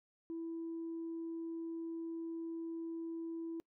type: tone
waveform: sine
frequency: 330.4 Hz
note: E4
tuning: 4 cents sharp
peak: -38 dBFS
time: 0.3-3.6 s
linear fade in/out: 0 ms
effects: noise-tail reverb RT60 0.1 s tail -26 dB re dry + tanh soft clip ceiling -36 dBFS